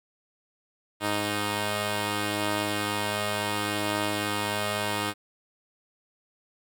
5% pulse tone pair together, 103.73 / 310.5 Hz, G#2 / D#4, -2 / -3 cents, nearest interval octave + perfect fifth, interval 1899 cents, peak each -18 dBFS, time 1-5.14 s, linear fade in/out 50 ms, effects none

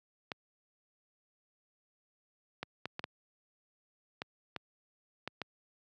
clicks, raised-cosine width 0.3 ms, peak -21 dBFS, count 9, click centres 0.318 / 2.63 / 2.856 / 2.994 / 3.041 / 4.219 / 4.563 / 5.276 / 5.417 s, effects high-pass 100 Hz 12 dB/octave

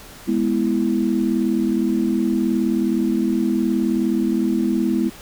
sine chord, E major, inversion first, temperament equal, 207.7 / 246.9 / 329.6 Hz, G#3 / B3 / E4, 0 / 0 / 0 cents, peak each -21 dBFS, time 0.27-5.1 s, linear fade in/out 20 ms, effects pink hiss -41 dBFS RMS until 5.21 s

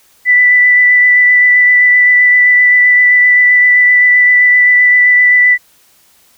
sine tone with vibrato, 1981 Hz, B6, 5 cents sharp, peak -4 dBFS, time 0.25-5.58 s, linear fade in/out 50 ms, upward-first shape sine, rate 7.7 Hz, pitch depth 11 cents each way, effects white hiss -49 dBFS RMS until 6.37 s

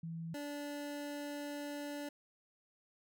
sine / 25% pulse tone pair in turn, 164.81 / 290 Hz, E3 / D4, 0 / -22 cents, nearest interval minor seventh, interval 978 cents, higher second, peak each -40 / -37 dBFS, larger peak second, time 0.03-0.34 / 0.34-2.09 s, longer second, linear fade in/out 5 ms, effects none

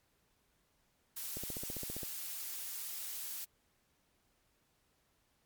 blue noise, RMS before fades -42 dBFS, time 1.16-3.45 s, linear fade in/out 10 ms
click train, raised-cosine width 2 ms, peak -30 dBFS, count 11, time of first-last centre 1.37-2.032 s, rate 15.1 Hz
effects pink hiss -75 dBFS RMS until 5.45 s + MP3 96 kbps

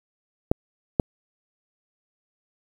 clicks, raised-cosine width 2 ms, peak -4 dBFS, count 2, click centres 0.515 / 0.998 s, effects 7-bit

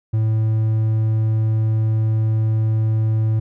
triangle tone, 110 Hz, A2, in tune, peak -13 dBFS, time 0.13-3.4 s, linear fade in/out 10 ms, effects none

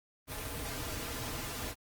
pink noise with comb filter, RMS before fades -39 dBFS, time 0.27-1.75 s, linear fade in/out 50 ms, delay 5.4 ms, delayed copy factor -0.6, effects Opus 32 kbps

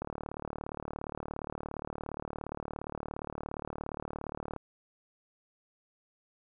click train, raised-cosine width 1 ms, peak -23 dBFS, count 170, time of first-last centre 0.02-4.563 s, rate 37.2 Hz, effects none

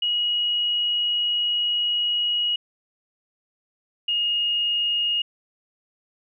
sine tone pair in turn, 2900 / 2858 Hz, F#7 / F7, -35 / +39 cents, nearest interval unison, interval 26 cents, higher first, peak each -20 dBFS, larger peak neither, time 0.02-2.56 / 4.08-5.22 s, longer first, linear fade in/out 5 ms, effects none

